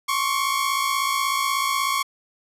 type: tone pair together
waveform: sawtooth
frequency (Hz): 1074.6 / 1131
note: C6 / C#6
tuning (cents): +46 / +34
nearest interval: minor second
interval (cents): 88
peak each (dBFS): -20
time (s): 0.08-2.03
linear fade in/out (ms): 10
effects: resampled to 32000 Hz